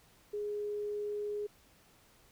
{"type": "tone", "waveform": "sine", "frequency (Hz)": 415.3, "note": "G#4", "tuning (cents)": 0, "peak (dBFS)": -34, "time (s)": [0.33, 1.47], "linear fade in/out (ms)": 10, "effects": ["pink hiss -64 dBFS RMS until 2.31 s"]}